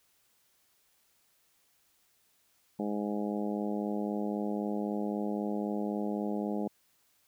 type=harmonic tone; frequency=103.83 Hz; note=G#2; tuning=in tune; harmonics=2 / 3 / 4 / 5 / 6 / 7 / 8; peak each=-33 / -37 / -39 / -41 / -43 / -44 / -45 dBFS; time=2.79-6.68 s; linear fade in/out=5 ms; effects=white hiss -70 dBFS RMS until 7.27 s

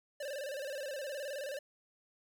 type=tone with vibrato; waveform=square; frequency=559 Hz; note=C#5; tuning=14 cents sharp; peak=-39 dBFS; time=0.2-1.59 s; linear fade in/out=5 ms; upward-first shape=square; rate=19 Hz; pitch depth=88 cents each way; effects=none

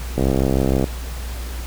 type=click train; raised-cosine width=2 ms; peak=-5 dBFS; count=45; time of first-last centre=0.18-0.842 s; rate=66.5 Hz; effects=added 60 Hz sine -26 dBFS peak until 1.66 s + pink hiss -36 dBFS RMS until 1.66 s

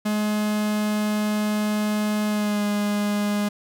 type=tone with pitch glide; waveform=45% pulse; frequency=211.1 to 206.4 Hz; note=G#3 to G#3; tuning=+29 to -10 cents; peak=-21 dBFS; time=0.05-3.49 s; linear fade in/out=10 ms; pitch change=-39 cents; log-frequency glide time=2.28-2.64 s; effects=none

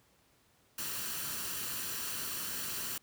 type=noise with comb filter; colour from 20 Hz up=white; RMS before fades=-38 dBFS; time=0.78-2.98 s; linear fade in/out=5 ms; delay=0.69 ms; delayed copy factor=+0.5; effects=pink hiss -68 dBFS RMS until 3.02 s + high-pass 60 Hz 12 dB/octave

